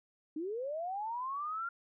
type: linear sweep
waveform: sine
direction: up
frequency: 293.8 to 1404 Hz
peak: -35 dBFS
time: 0.36-1.69 s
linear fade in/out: 5 ms
effects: none